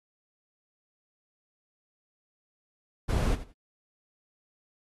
brown noise with echo, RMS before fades -26 dBFS, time 3.08-3.36 s, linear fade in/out 20 ms, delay 86 ms, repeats 2, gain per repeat -14 dB, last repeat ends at 3.532 s, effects AAC 32 kbps

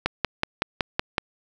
click train, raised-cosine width 0.3 ms, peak -5 dBFS, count 7, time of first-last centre 0.06-1.181 s, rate 5.35 Hz, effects none

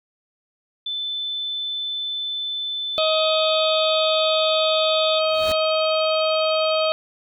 sine tone, 3520 Hz, A7, in tune, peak -24 dBFS, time 0.86-5.19 s, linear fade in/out 5 ms
harmonic tone, 631 Hz, D#5, 24 cents sharp, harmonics 1 / 2 / 4 / 5 / 6 / 7, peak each -19 / -26 / -29 / -28 / -31 / -31 dBFS, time 2.98-6.92 s, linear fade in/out 0 ms
pink noise with exponential growth, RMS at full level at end -29 dBFS, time 5.18-5.52 s, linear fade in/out 0 ms, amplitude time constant 73 ms
effects none

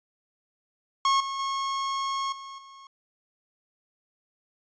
45% pulse tone with level steps, 1090 Hz, C#6, 29 cents flat, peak -20 / -30 / -27 / -39 / -46 dBFS, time 1.05-2.87 s, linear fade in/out 2 ms, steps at 1.2 / 1.39 / 2.32 / 2.58 s, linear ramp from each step 5 ms, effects resampled to 16000 Hz

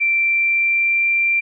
sine tone with pitch glide, 2349 to 2363 Hz, D7 to D7, 0 to +10 cents, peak -14 dBFS, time 0-1.41 s, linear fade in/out 20 ms, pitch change +10 cents, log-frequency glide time 0.15-1.1 s, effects none

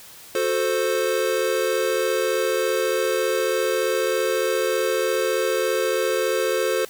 square chord, F# diminished, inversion none, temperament equal with one note detuned, 365.3 / 440 / 523.3 Hz, F#4 / A4 / C5, -22 / 0 / 0 cents, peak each -27 / -25 / -24 dBFS, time 0.35-6.85 s, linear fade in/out 2 ms, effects white hiss -44 dBFS RMS until 6.89 s

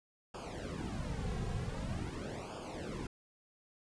brown noise with flanger, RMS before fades -40 dBFS, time 0.34-3.07 s, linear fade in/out 5 ms, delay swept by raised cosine 0.5 to 3.4 ms, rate 0.45 Hz, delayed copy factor -1, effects resampled to 22050 Hz

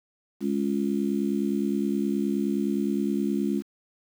harmonic tone, 69.6 Hz, C#2, 8 cents sharp, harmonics 3 / 4 / 5, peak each -26 / -28 / -30 dBFS, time 0.4-3.63 s, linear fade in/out 50 ms, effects 8-bit

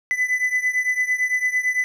triangle beating tone pair, 2000 / 2008.9 Hz, B6 / B6, +21 / +29 cents, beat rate 8.9 Hz, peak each -19 / -22 dBFS, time 0.11-1.84 s, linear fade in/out 0 ms, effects none

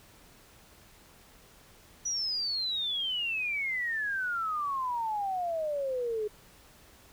sine exponential sweep, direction down, 5920 to 415.3 Hz, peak -29 dBFS, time 2.05-6.28 s, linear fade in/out 10 ms, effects pink hiss -57 dBFS RMS until 7.12 s

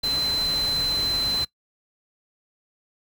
sine tone in noise, 4063 Hz, B7, 48 cents sharp, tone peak -22 dBFS, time 0.03-1.45 s, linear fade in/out 10 ms, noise pink, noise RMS -33 dBFS, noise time 0.03-1.45 s, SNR +8 dB, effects noise-tail reverb RT60 0.1 s tail -21 dB re dry

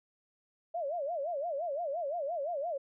sine tone with vibrato, 622.3 Hz, D#5, in tune, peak -32 dBFS, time 0.74-2.78 s, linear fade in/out 10 ms, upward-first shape sine, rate 5.8 Hz, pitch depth 230 cents each way, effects none

